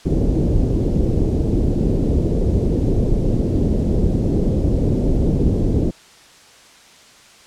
pink low-pass noise, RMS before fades -17 dBFS, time 0.05-5.91 s, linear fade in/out 10 ms, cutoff 440 Hz, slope 24 dB/octave, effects white hiss -46 dBFS RMS until 7.46 s + low-pass 7000 Hz 12 dB/octave

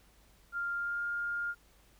sine tone with pitch glide, 1396.9 to 1409.9 Hz, F6 to F6, 0 to +16 cents, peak -32 dBFS, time 0.52-1.55 s, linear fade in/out 50 ms, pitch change +16 cents, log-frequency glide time 0.73-1.04 s, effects added 50 Hz sine -63 dBFS peak until 1.99 s + pink hiss -65 dBFS RMS until 1.99 s

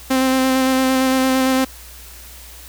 sawtooth tone with vibrato, 261.6 Hz, C4, in tune, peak -10 dBFS, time 0.1-1.65 s, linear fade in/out 10 ms, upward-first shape square, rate 8.8 Hz, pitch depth 12 cents each way, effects added 60 Hz sine -40 dBFS peak until 2.68 s + white hiss -40 dBFS RMS until 2.68 s

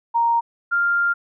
sine tone pair in turn, 932.3 / 1396.9 Hz, A#5 / F6, 0 / 0 cents, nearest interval perfect fifth, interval 700 cents, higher second, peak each -15 / -16 dBFS, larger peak first, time 0.14-0.41 / 0.71-1.14 s, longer second, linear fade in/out 20 ms, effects none

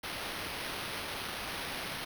white noise with sample-and-hold, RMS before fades -39 dBFS, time 0.03-2.05 s, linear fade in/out 10 ms, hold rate 7350 Hz, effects none

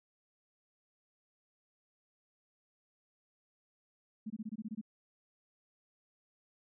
sine tone bursts, 216.7 Hz, A3, 26 cents flat, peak -37 dBFS, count 9, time 4.26-4.814 s, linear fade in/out 10 ms, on 42 ms, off 22 ms, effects none

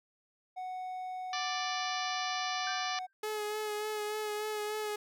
triangle tone, 740 Hz, F#5, in tune, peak -35 dBFS, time 0.56-3.07 s, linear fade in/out 20 ms
harmonic tone, 588 Hz, D5, 2 cents sharp, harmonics 2 / 3 / 4 / 5 / 6 / 7 / 8 / 9 / 10, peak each -39 / -41 / -42 / -43 / -44 / -44 / -45 / -46 / -46 dBFS, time 1.33-2.99 s, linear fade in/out 2 ms
sine tone with exponential decay, 1568 Hz, G6, in tune, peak -37 dBFS, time 2.67-3.13 s, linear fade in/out 0 ms, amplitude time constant 100 ms
sawtooth tone with vibrato, 424.2 Hz, G#4, 37 cents sharp, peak -30 dBFS, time 3.23-4.96 s, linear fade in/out 5 ms, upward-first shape sine, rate 3.4 Hz, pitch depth 23 cents each way
effects none

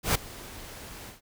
pink noise with ADSR envelope, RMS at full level -22 dBFS, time 0.03-1.21 s, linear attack 120 ms, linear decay 8 ms, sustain -21 dB, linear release 140 ms, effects none

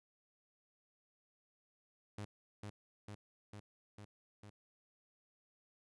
sawtooth tone with echo, 103.83 Hz, G#2, in tune, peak -39 dBFS, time 2.18-2.25 s, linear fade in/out 5 ms, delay 450 ms, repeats 5, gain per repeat -2 dB, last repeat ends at 4.5 s, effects resampled to 24000 Hz

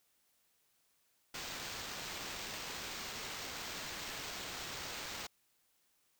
white noise with sample-and-hold, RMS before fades -44 dBFS, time 1.34-5.27 s, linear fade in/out 5 ms, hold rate 11025 Hz, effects white hiss -75 dBFS RMS until 6.19 s

